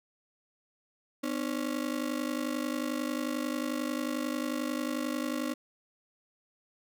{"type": "ring-modulated tone", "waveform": "35% pulse", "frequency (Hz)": 277.2, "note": "C#4", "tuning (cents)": 0, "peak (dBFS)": -26, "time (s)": [1.23, 5.54], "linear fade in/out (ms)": 10, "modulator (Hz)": 25.6, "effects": []}